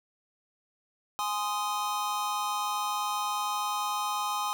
square chord, Ab major, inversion none, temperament just, 830.6 / 1038.3 / 1245.9 Hz, Ab5 / C6 / Eb6, 0 / -14 / +2 cents, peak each -34 dBFS, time 1.19-4.53 s, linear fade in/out 0 ms, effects none

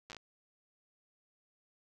slowing click train, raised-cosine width 0.2 ms, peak -29 dBFS, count 6, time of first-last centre 0.1-0.167 s, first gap 8 ms, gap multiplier 1.26, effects none

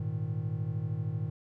triangle chord, Ab suspended second, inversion none, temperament just, 103.83 / 116.8 / 155.74 Hz, Ab2 / Bb2 / Eb3, 0 / +4 / +2 cents, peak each -33 dBFS, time 0-1.3 s, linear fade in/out 5 ms, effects none

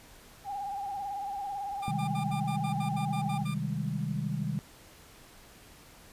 sine tone with vibrato, 799 Hz, G5, 33 cents sharp, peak -33 dBFS, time 0.44-3.45 s, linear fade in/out 50 ms, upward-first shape sine, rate 18 Hz, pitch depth 54 cents each way
20% pulse tone bursts, 1196 Hz, D6, 31 cents sharp, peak -35 dBFS, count 11, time 1.82-3.545 s, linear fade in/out 10 ms, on 95 ms, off 68 ms
sine chord, Ab major seventh, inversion first, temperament just, 129.78 / 155.74 / 194.67 / 207.7 Hz, C3 / Eb3 / G3 / Ab3, -14 / +2 / -12 / 0 cents, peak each -35 / -33 / -36 / -39 dBFS, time 1.88-4.59 s, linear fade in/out 0 ms
effects pink hiss -54 dBFS RMS until 6.12 s + resampled to 32000 Hz

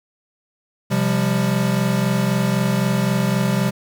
square chord, C suspended fourth, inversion none, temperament equal with one note detuned, 130.81 / 174.61 / 198.5 Hz, C3 / F3 / G3, 0 / 0 / +22 cents, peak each -22 / -23 / -21 dBFS, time 0.9-3.71 s, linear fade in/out 20 ms, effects 9-bit

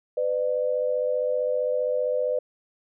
sine tone pair together, 503.7 / 599 Hz, B4 / D5, +34 / +34 cents, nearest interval minor third, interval 300 cents, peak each -24 / -26 dBFS, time 0.17-2.39 s, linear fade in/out 5 ms, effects none

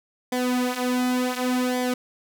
sawtooth tone with flanger, 250.5 Hz, B3, 25 cents sharp, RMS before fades -24 dBFS, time 0.32-1.94 s, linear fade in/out 5 ms, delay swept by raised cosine 0.73 to 5.83 ms, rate 0.68 Hz, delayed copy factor -0.75, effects none

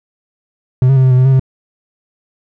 triangle tone with pitch steps, 127.7 / 135.4 / 131 / 129.8 / 126.6 / 128.9 / 134 / 131.3 Hz, C3 / C#3 / C3 / C3 / B2 / C3 / C3 / C3, -42 / -40 / +2 / -13 / +43 / -26 / +42 / +6 cents, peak -4 dBFS, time 0.82-1.396 s, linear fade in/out 2 ms, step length 72 ms, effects none

